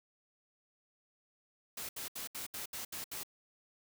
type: noise bursts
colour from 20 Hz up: white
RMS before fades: -42 dBFS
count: 8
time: 1.77-3.234 s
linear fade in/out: 5 ms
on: 120 ms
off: 72 ms
effects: none